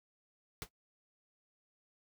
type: noise with exponential decay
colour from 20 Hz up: pink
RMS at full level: -38 dBFS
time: 0.62-0.69 s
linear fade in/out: 0 ms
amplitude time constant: 15 ms
effects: noise-tail reverb RT60 0.1 s tail -21 dB re dry